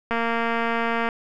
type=click train; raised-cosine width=0.5 ms; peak=-10 dBFS; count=227; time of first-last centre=0.11-1.088 s; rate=231 Hz; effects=none